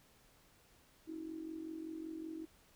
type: tone with amplitude modulation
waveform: sine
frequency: 320.8 Hz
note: E4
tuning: 47 cents flat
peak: -39 dBFS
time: 1.07-2.46 s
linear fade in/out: 20 ms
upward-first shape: sine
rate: 45.3 Hz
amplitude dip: 70%
effects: pink hiss -67 dBFS RMS until 2.75 s